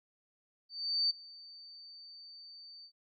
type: tone with ADSR envelope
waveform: sine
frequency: 4583 Hz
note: D8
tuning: 43 cents flat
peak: -26 dBFS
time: 0.69-2.92 s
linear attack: 410 ms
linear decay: 15 ms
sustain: -23 dB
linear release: 79 ms
effects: Opus 48 kbps